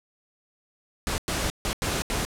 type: noise bursts at uneven times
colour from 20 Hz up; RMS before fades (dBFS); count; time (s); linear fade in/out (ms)
pink; -27; 5; 1.07-1.18 / 1.28-1.5 / 1.65-1.73 / 1.82-2.02 / 2.1-2.25; 0
effects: low-pass 11000 Hz 12 dB/octave